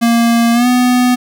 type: tone with pitch glide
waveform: square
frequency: 233.1 to 248.4 Hz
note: A#3 to B3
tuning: 0 to +10 cents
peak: -9 dBFS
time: 0.01-1.16 s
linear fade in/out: 20 ms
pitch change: +110 cents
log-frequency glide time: 0.53-0.67 s
effects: none